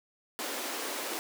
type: high-pass noise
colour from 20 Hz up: pink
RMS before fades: -36 dBFS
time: 0.39-1.19 s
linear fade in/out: 0 ms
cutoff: 260 Hz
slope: 48 dB/octave
effects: none